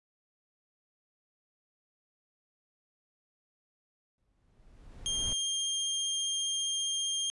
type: noise with exponential growth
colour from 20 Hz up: brown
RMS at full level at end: -36 dBFS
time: 4.18-5.33 s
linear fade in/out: 1 ms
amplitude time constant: 250 ms
type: tone with vibrato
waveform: 25% pulse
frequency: 3204 Hz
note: G7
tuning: 37 cents sharp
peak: -26 dBFS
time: 5.06-7.3 s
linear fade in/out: 0 ms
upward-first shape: triangle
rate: 15 Hz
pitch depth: 11 cents each way
effects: resampled to 24000 Hz